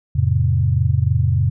sine chord, F major, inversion none, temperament equal with one note detuned, 87.31 / 110 / 133.87 Hz, F2 / A2 / C3, 0 / 0 / +40 cents, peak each -18 dBFS, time 0.15-1.5 s, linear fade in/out 10 ms, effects none

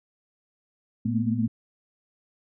sine tone cluster, 113.5 / 217.6 / 225.5 / 243 Hz, A#2 / A3 / A3 / B3, -46 / -19 / +43 / -28 cents, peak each -28 dBFS, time 1.05-1.48 s, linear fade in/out 10 ms, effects none

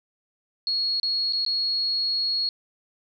sine tone with dropouts, 4320 Hz, C#8, 45 cents flat, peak -22 dBFS, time 0.67-2.49 s, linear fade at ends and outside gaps 1 ms, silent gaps 0.999-1.031 / 1.325-1.332 / 1.45-1.463 s, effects none

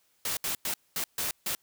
white noise bursts at uneven times, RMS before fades -31 dBFS, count 6, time 0.25-0.37 / 0.44-0.55 / 0.65-0.74 / 0.96-1.04 / 1.18-1.31 / 1.46-1.55 s, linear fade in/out 2 ms, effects white hiss -69 dBFS RMS until 1.62 s

